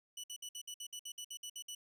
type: tone bursts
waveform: 20% pulse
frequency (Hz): 2960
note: F#7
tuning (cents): 0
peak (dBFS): -38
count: 13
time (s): 0.17-1.75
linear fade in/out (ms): 5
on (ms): 68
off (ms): 58
effects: none